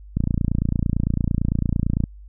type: click train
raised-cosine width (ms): 5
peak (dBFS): -8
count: 55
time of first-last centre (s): 0.17-2.039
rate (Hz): 28.9
effects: added 50 Hz sine -39 dBFS peak until 2.28 s